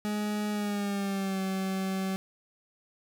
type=tone with pitch glide; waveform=40% pulse; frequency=209.4 to 190.91 Hz; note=G#3 to G3; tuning=+15 to -46 cents; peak=-28 dBFS; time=0.05-2.16 s; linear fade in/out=0 ms; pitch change=-161 cents; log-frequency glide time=0.51-1.4 s; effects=none